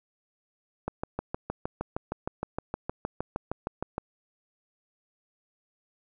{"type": "click train", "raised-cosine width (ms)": 1, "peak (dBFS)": -16, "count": 21, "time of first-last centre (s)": [0.88, 3.981], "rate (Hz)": 6.45, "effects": []}